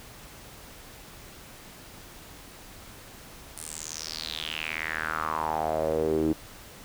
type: tone with band-pass filter sweep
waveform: sawtooth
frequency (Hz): 78.9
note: D#2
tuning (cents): +25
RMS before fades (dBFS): -30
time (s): 3.57-6.33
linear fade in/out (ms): 5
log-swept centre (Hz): 9800 to 310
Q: 5.4
effects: pink hiss -47 dBFS RMS until 6.84 s

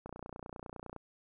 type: click train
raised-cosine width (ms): 1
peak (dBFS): -29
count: 28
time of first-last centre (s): 0.06-0.963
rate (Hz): 29.9
effects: none

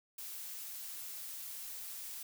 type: noise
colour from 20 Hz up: blue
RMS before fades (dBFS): -45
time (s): 0.18-2.23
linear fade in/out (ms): 5
effects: none

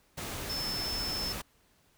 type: tone in noise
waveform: sine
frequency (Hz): 5274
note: E8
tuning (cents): 0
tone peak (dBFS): -33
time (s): 0.49-1.33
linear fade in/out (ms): 10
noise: pink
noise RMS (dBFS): -38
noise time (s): 0.17-1.42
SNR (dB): +2
effects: pink hiss -67 dBFS RMS until 1.97 s

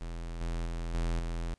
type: tone with level steps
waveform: square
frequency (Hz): 42.05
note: E1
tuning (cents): +35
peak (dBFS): -37 / -32 / -34 / -29 / -33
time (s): 0.01-1.54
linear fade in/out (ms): 0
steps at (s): 0.41 / 0.66 / 0.94 / 1.19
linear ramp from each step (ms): 2
effects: pink hiss -72 dBFS RMS until 1.58 s + resampled to 22050 Hz

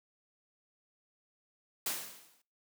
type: noise with exponential decay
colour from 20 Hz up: white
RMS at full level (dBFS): -32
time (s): 1.86-2.42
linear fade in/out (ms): 5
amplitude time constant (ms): 120
effects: noise-tail reverb RT60 0.4 s tail -23 dB re dry + high-pass 150 Hz 12 dB/octave

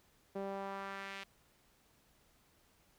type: tone with band-pass filter sweep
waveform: sawtooth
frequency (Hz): 196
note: G3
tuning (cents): 0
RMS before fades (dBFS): -43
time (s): 0.35-1.24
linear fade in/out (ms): 10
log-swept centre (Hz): 480 to 2700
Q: 1.4
effects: pink hiss -70 dBFS RMS until 2.98 s

